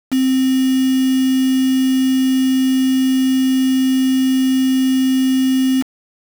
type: tone with quantisation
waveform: sine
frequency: 261.6 Hz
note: C4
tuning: in tune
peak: -12 dBFS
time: 0.11-5.83 s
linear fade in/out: 20 ms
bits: 4
effects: none